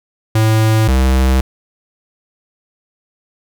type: tone pair in turn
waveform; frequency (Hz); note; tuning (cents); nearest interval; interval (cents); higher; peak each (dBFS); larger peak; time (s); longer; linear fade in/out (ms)
square; 110 / 65.22; A2 / C2; 0 / -5; major sixth; 905; first; -10; neither; 0.35-0.88 / 0.88-1.41; neither; 5
effects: none